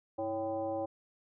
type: tone with frequency modulation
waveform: sine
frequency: 554.4 Hz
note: C#5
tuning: in tune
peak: -32 dBFS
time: 0.18-0.86 s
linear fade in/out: 10 ms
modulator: 228 Hz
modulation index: 1.1
effects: none